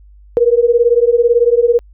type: beating tone pair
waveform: sine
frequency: 466.2 / 484.2 Hz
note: A#4 / B4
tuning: 0 / -34 cents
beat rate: 18 Hz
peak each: -11 dBFS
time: 0.37-1.79 s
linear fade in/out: 0 ms
effects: added 50 Hz sine -39 dBFS peak until 1.93 s